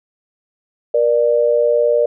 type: tone pair together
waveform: sine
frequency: 474.4 / 594 Hz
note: A#4 / D5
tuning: +30 / +20 cents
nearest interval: major third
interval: 390 cents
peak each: -14 dBFS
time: 0.94-2.06 s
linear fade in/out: 5 ms
effects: none